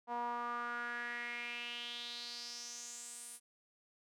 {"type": "tone with band-pass filter sweep", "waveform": "sawtooth", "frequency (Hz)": 239.3, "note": "A#3", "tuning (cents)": 46, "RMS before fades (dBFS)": -43, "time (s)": [0.07, 3.4], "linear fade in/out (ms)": 50, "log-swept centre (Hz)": [850, 10000], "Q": 5, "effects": []}